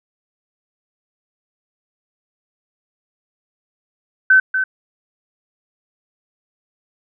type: tone with echo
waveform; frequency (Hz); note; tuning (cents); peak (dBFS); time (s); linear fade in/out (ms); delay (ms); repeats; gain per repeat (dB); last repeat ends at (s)
sine; 1528; G6; -45; -7; 4.3-4.4; 5; 240; 1; -8; 4.64
effects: none